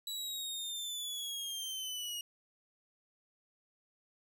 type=linear sweep; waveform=sawtooth; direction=down; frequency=3935 to 2864 Hz; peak=-35 dBFS; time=0.07-2.21 s; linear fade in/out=2 ms; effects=none